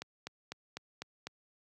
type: click train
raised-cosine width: 0.2 ms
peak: -23 dBFS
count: 6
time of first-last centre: 0.02-1.27 s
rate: 4 Hz
effects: high-pass 100 Hz 12 dB/octave